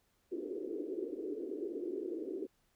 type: band-pass noise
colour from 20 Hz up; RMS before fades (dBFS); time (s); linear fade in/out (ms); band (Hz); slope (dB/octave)
pink; -40; 0.31-2.47; 20; 310 to 430; 48
effects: pink hiss -75 dBFS RMS until 2.75 s